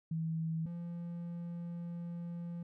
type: tone pair in turn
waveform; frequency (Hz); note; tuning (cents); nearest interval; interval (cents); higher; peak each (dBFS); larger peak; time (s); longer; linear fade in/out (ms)
sine / triangle; 162 / 171.63; E3 / F3; -30 / -30; minor second; 100; second; -33 / -37; first; 0.11-0.66 / 0.66-2.63; second; 5
effects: none